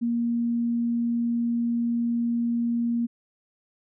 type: tone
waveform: sine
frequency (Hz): 235.3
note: A#3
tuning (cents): +16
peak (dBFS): -22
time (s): 0.01-3.07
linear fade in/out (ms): 20
effects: none